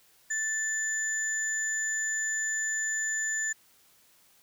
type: tone pair together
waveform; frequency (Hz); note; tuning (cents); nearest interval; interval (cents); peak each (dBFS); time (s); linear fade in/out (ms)
sine; 1760 / 7040; A6 / A8; 0 / 0; 2 octaves; 2400; -29 / -30; 0.3-3.53; 10
effects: tanh soft clip ceiling -22 dBFS + white hiss -62 dBFS RMS until 4.42 s